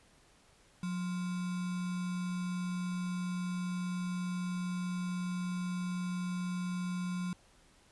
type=tone with sample-and-hold; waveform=sine; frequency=180 Hz; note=F#3; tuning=47 cents flat; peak=-33 dBFS; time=0.83-7.33 s; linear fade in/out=2 ms; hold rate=1225 Hz; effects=pink hiss -64 dBFS RMS until 7.91 s + resampled to 24000 Hz